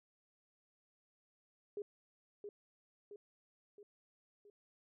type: tone with echo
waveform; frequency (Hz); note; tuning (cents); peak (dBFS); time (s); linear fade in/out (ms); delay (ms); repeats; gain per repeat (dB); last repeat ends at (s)
sine; 410.2; G#4; -21; -39; 1.77-1.82; 2; 670; 4; -5; 4.5
effects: none